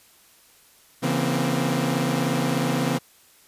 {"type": "tone cluster", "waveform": "sawtooth", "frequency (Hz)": [138.6, 167.1, 237.6, 260.8], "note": ["C#3", "E3", "A#3", "C4"], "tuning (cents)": [0, 24, 33, -5], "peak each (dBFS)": -23, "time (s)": [1.02, 2.99], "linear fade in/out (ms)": 20, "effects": ["white hiss -55 dBFS RMS until 3.47 s", "resampled to 32000 Hz"]}